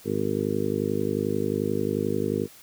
harmonic tone, 51.3 Hz, G#1, 21 cents flat, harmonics 2 / 3 / 4 / 5 / 6 / 7 / 8 / 9, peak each -34 / -35 / -31 / -31 / -35 / -31 / -30 / -31 dBFS, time 0.04-2.48 s, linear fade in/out 50 ms, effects white hiss -50 dBFS RMS until 2.62 s

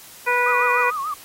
harmonic tone, 490 Hz, B4, 14 cents flat, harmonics 1 / 2 / 3 / 4 / 5, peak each -24 / -21 / -23 / -24 / -23 dBFS, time 0.26-0.91 s, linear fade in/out 20 ms
sine tone with vibrato, 1171 Hz, D6, 5 cents flat, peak -23 dBFS, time 0.46-1.14 s, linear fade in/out 5 ms, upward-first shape sine, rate 6.8 Hz, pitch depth 140 cents each way
effects white hiss -43 dBFS RMS until 1.24 s + AAC 48 kbps

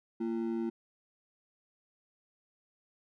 triangle ring-modulated tone, 285.8 Hz, D4, 47 cents flat, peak -26 dBFS, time 0.2-0.7 s, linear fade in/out 10 ms, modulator 55.7 Hz, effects none

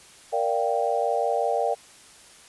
sine chord, G minor seventh, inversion first, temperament equal, 466.2 / 587.3 / 698.5 / 784 Hz, Bb4 / D5 / F5 / G5, 0 / 0 / 0 / 0 cents, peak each -27 dBFS, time 0.32-1.75 s, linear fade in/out 20 ms, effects white hiss -50 dBFS RMS until 2.48 s + resampled to 24000 Hz

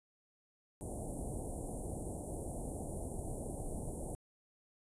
pink band-stop noise, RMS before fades -41 dBFS, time 0.81-4.15 s, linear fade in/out 0 ms, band 770 to 8700 Hz, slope 48 dB/octave, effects resampled to 22050 Hz

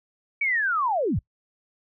sine linear sweep, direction down, 2300 to 55 Hz, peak -21 dBFS, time 0.41-1.19 s, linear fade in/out 5 ms, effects noise-tail reverb RT60 0.1 s tail -22 dB re dry

